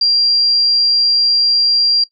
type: tone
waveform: sine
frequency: 4756 Hz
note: D8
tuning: 21 cents sharp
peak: -10 dBFS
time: 0.01-2.04 s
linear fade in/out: 5 ms
effects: noise-tail reverb RT60 0.1 s tail -21 dB re dry